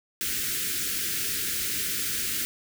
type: band-stop noise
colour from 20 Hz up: white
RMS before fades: -29 dBFS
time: 0.21-2.45 s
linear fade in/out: 0 ms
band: 450 to 1400 Hz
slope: 48 dB/octave
effects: none